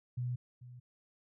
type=tone with echo; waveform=sine; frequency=123.47 Hz; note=B2; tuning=in tune; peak=-33 dBFS; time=0.17-0.36 s; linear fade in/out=10 ms; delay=440 ms; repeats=1; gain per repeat=-15 dB; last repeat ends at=0.8 s; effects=none